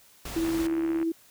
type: noise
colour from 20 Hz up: pink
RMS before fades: -37 dBFS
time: 0.25-0.67 s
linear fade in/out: 5 ms
type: tone with tremolo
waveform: sine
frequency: 328.9 Hz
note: E4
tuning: 4 cents flat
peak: -23 dBFS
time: 0.36-1.12 s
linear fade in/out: 5 ms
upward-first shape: sine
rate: 17 Hz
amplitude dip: 25%
type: click train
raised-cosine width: 0.5 ms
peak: -25 dBFS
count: 43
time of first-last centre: 0.45-1.029 s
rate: 72.6 Hz
effects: white hiss -57 dBFS RMS until 1.3 s